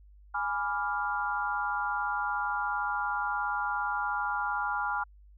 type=chord; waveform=sine; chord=G# diminished seventh; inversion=none; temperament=equal; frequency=830.6 / 987.8 / 1174.7 / 1396.9 Hz; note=G#5 / B5 / D6 / F6; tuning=0 / 0 / 0 / 0 cents; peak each=-33 / -35 / -37 / -32 dBFS; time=0.34-5.04 s; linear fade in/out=10 ms; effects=added 50 Hz sine -52 dBFS peak until 5.37 s